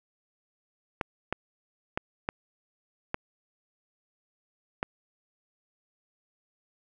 clicks, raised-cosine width 0.5 ms, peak -13 dBFS, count 6, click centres 1.012 / 1.326 / 1.975 / 2.289 / 3.144 / 4.829 s, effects none

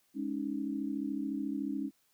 sine chord, Ab suspended fourth, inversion none, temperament equal, 207.7 / 277.2 / 311.1 Hz, Ab3 / Db4 / Eb4, 0 / 0 / 0 cents, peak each -39 / -35 / -38 dBFS, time 0.14-1.91 s, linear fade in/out 50 ms, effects white hiss -72 dBFS RMS until 2.13 s

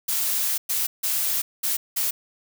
blue noise bursts at uneven times, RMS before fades -24 dBFS, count 5, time 0.08-0.58 / 0.69-0.87 / 1.03-1.42 / 1.63-1.77 / 1.96-2.11 s, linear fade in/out 10 ms, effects none

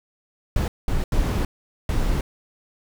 brown noise bursts at uneven times, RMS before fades -21 dBFS, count 4, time 0.56-0.68 / 0.88-1.04 / 1.12-1.45 / 1.89-2.21 s, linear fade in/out 2 ms, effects none

